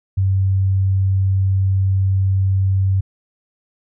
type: tone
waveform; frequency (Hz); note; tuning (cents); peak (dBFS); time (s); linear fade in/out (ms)
sine; 96; G2; -36; -13; 0.17-3.01; 10
effects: none